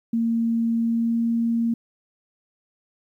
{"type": "tone with pitch glide", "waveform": "sine", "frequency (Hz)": [229.8, 231.4], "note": ["A#3", "A#3"], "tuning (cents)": [-25, -13], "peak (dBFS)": -19, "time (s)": [0.13, 1.74], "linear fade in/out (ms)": 5, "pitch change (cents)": 12, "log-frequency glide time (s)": [0.77, 1.2], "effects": ["10-bit"]}